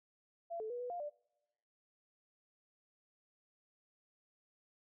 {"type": "tone with pitch steps", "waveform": "sine", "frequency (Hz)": [679, 436.9, 485.3, 492.6, 702, 590], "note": ["F5", "A4", "B4", "B4", "F5", "D5"], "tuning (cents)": [-49, -12, -30, -5, 9, 8], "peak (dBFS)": -39, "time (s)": [0.5, 1.1], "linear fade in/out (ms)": 20, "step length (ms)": 100, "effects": ["noise-tail reverb RT60 1.0 s tail -26 dB re dry"]}